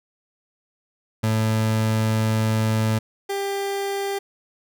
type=tone pair in turn; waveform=30% pulse; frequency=110 / 397 Hz; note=A2 / G4; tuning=0 / +22 cents; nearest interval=octave + minor seventh; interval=2222 cents; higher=second; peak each=-16 / -21 dBFS; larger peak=first; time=1.23-2.99 / 3.29-4.19 s; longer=first; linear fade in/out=10 ms; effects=none